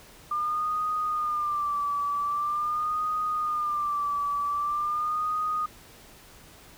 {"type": "tone with vibrato", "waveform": "sine", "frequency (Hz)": 1196, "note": "D6", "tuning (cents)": 31, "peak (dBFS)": -25, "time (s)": [0.31, 5.66], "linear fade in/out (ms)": 5, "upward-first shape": "sine", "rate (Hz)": 0.44, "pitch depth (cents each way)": 66, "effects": ["pink hiss -51 dBFS RMS until 6.77 s"]}